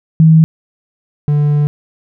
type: tone pair in turn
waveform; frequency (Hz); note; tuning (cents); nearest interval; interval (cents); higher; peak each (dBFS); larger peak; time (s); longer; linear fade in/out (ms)
sine / triangle; 160 / 147.09; D#3 / D3; +49 / +3; minor second; 146; first; -3 / -7; first; 0.2-0.44 / 1.28-1.67; second; 0
effects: none